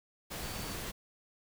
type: tone in noise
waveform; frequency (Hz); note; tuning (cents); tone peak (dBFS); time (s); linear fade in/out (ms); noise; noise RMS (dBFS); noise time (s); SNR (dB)
sine; 4534; C#8; +38; -50; 0.42-0.75; 20; pink; -40; 0.3-0.92; -13
effects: none